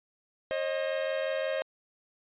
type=tone pair together; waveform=45% pulse; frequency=536.7 / 622.3 Hz; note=C5 / D#5; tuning=+44 / 0 cents; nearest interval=minor third; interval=256 cents; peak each=-31 / -32 dBFS; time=0.51-1.62 s; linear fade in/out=0 ms; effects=resampled to 8000 Hz